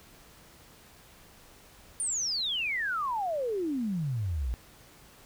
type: exponential sweep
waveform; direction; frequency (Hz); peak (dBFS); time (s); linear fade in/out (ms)
sine; down; 9397 to 55.1; -28; 2-4.54; 0
effects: pink hiss -55 dBFS RMS until 5.25 s

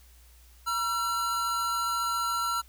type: tone pair together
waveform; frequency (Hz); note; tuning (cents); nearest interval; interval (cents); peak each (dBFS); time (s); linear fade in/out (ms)
square; 956 / 1353.6; A#5 / E6; +43 / +45; tritone; 602; -36 / -28; 0.66-2.62; 20
effects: added 60 Hz sine -53 dBFS peak until 2.68 s + white hiss -60 dBFS RMS until 2.68 s

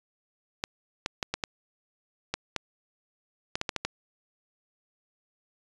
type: clicks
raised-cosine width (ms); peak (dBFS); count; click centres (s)
0.2; -11; 12; 0.639 / 1.061 / 1.228 / 1.34 / 1.438 / 2.34 / 2.563 / 3.555 / 3.614 / 3.692 / 3.763 / 3.85
effects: resampled to 22050 Hz

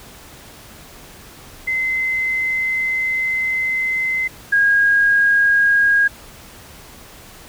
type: tone pair in turn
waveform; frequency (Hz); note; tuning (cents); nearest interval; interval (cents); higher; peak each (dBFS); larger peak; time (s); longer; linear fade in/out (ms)
sine; 2058 / 1633.4; C7 / G#6; -29 / -29; major third; 400; first; -17 / -11; second; 1.67-4.28 / 4.52-6.08; first; 10
effects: pink hiss -41 dBFS RMS until 7.48 s

